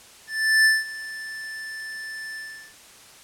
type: tone with ADSR envelope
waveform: square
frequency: 1760 Hz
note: A6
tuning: in tune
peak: -14 dBFS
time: 0.27-2.75 s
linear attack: 380 ms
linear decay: 190 ms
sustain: -19 dB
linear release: 390 ms
effects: white hiss -48 dBFS RMS until 3.23 s + low-pass 10000 Hz 12 dB/octave